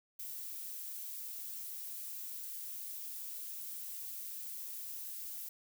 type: noise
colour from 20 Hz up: violet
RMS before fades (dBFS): -44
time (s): 0.19-5.49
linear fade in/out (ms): 5
effects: none